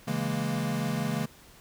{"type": "chord", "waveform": "square", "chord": "A# half-diminished seventh", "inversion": "first", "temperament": "equal", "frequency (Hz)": [138.59, 164.81, 207.7, 233.1], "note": ["C#3", "E3", "G#3", "A#3"], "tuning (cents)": [0, 0, 0, 0], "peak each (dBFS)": -34, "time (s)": [0.07, 1.26], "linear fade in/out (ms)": 10, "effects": ["pink hiss -54 dBFS RMS until 1.6 s"]}